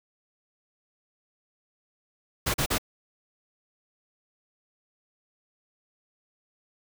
pink noise bursts, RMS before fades -26 dBFS, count 3, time 2.46-2.783 s, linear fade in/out 10 ms, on 81 ms, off 40 ms, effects none

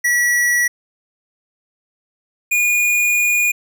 square tone pair in turn, 1937 / 2440 Hz, B6 / D#7, -34 / -34 cents, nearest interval major third, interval 400 cents, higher second, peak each -14 dBFS, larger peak neither, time 0.04-0.68 / 2.51-3.52 s, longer second, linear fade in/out 10 ms, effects none

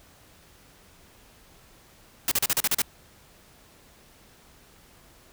white noise bursts, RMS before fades -23 dBFS, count 8, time 2.28-2.819 s, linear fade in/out 2 ms, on 35 ms, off 37 ms, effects pink hiss -55 dBFS RMS until 5.32 s

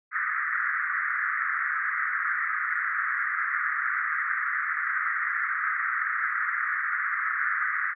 white band-pass noise, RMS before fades -28 dBFS, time 0.11-7.95 s, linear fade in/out 50 ms, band 1200 to 2000 Hz, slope 96 dB/octave, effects none

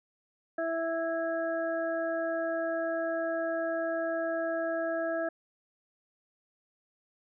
harmonic tone, 329.3 Hz, E4, 2 cents flat, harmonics 1 / 2 / 4 / 5, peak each -36 / -30 / -42 / -38 dBFS, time 0.58-5.29 s, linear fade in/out 5 ms, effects none

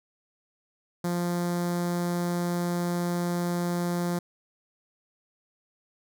sawtooth tone with notch filter, 174.61 Hz, F3, in tune, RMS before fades -28 dBFS, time 1.04-4.19 s, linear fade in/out 5 ms, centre 2700 Hz, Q 0.98, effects none

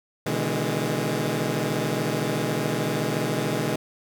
15% pulse chord, E dominant seventh, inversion second, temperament equal with one note detuned, 123.47 / 146.83 / 160.58 / 207.7 Hz, B2 / D3 / E3 / G#3, 0 / 0 / -45 / 0 cents, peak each -23 dBFS, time 0.26-3.76 s, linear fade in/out 5 ms, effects none

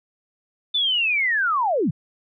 sine linear sweep, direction down, 3561 to 115.2 Hz, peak -18 dBFS, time 0.74-1.91 s, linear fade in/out 10 ms, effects none

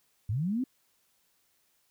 sine linear sweep, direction up, 92 to 270 Hz, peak -27 dBFS, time 0.29-0.64 s, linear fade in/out 5 ms, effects white hiss -71 dBFS RMS until 1.9 s

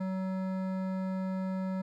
sine tone with hard clipping, 188.4 Hz, F#3, 32 cents sharp, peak -33 dBFS, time 0-1.82 s, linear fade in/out 10 ms, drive 14 dB, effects none

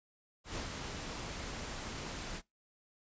pink noise with ADSR envelope, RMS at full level -39 dBFS, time 0.44-2.42 s, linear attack 120 ms, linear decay 120 ms, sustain -3 dB, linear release 54 ms, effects noise-tail reverb RT60 0.2 s tail -24 dB re dry + resampled to 16000 Hz

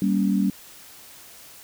sine chord, G diminished, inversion none, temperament just, 196 / 235.2 / 282.2 Hz, G3 / Bb3 / Db4, 0 / +16 / +31 cents, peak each -20 / -26 / -25 dBFS, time 0.02-0.5 s, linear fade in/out 2 ms, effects white hiss -46 dBFS RMS until 1.63 s

